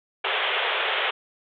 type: band-pass noise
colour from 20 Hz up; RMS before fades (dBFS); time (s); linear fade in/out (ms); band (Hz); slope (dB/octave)
white; -25; 0.24-1.11; 10; 380 to 3500; 96
effects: none